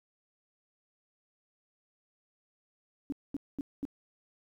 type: tone bursts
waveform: sine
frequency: 281 Hz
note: C#4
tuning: 24 cents sharp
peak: -31 dBFS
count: 4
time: 3.1-3.852 s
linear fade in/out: 0 ms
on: 23 ms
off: 220 ms
effects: 11-bit